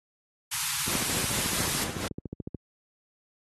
white band-stop noise, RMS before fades -29 dBFS, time 0.51-1.85 s, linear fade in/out 20 ms, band 160 to 840 Hz, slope 96 dB/octave
click train, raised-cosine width 3 ms, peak -21 dBFS, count 24, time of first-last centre 0.88-2.547 s, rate 13.8 Hz
pink noise with tremolo, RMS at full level -32 dBFS, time 0.89-2.08 s, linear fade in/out 0 ms, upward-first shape triangle, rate 4.5 Hz, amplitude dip 60%
effects high-pass 80 Hz 12 dB/octave + AAC 32 kbps

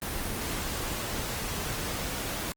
pink noise, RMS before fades -33 dBFS, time 0.02-2.52 s, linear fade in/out 0 ms, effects Opus 24 kbps

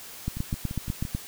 two click trains, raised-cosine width 5 ms, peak -21 / -15 dBFS, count 5 / 8, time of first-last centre 0.37-1.051 / 0.28-1.15 s, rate 5.87 / 8.05 Hz, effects white hiss -43 dBFS RMS until 1.27 s

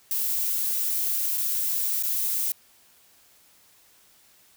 violet noise with dropouts, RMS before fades -26 dBFS, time 0.11-2.52 s, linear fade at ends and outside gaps 1 ms, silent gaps 1.375-1.379 / 2.026-2.035 s, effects white hiss -58 dBFS RMS until 4.56 s

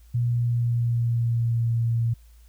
sine tone with pitch glide, 120 to 116.11 Hz, B2 to A#2, -49 to -6 cents, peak -20 dBFS, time 0.14-2.14 s, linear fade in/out 10 ms, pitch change -57 cents, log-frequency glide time 0.27-1.72 s, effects added 57 Hz sine -48 dBFS peak until 2.48 s + white hiss -63 dBFS RMS until 2.48 s

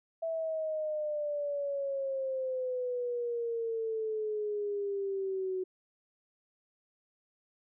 sine exponential sweep, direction down, 659.3 to 370 Hz, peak -31 dBFS, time 0.22-5.64 s, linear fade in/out 10 ms, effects none

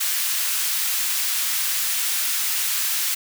white high-pass noise, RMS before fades -23 dBFS, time 0-3.15 s, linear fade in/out 10 ms, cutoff 1500 Hz, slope 12 dB/octave, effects none

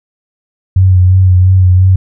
sine tone with vibrato, 92.5 Hz, F#2, in tune, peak -3 dBFS, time 0.76-1.96 s, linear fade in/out 5 ms, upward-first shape sine, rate 2.9 Hz, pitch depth 33 cents each way, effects none

